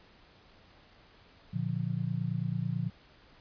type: chord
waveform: sine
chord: Bb major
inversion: none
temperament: just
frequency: 116.54 / 145.68 / 174.81 Hz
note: Bb2 / D3 / F3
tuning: 0 / -14 / +2 cents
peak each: -34 / -34 / -34 dBFS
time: 1.53-2.9 s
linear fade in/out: 10 ms
effects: pink hiss -59 dBFS RMS until 3.4 s + resampled to 11025 Hz